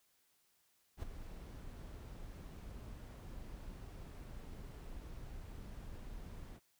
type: noise with ADSR envelope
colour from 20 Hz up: brown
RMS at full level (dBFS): -40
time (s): 0.97-6.6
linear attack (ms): 57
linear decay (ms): 11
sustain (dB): -9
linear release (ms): 43
effects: white hiss -75 dBFS RMS until 6.79 s